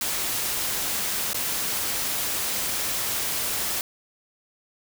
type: noise with dropouts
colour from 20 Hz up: white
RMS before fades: -27 dBFS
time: 0.01-3.81 s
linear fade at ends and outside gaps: 1 ms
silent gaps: 1.332-1.344 s
effects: none